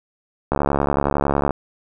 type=click train; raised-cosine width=1 ms; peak=-4 dBFS; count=71; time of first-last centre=0.52-1.507 s; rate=70.9 Hz; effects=none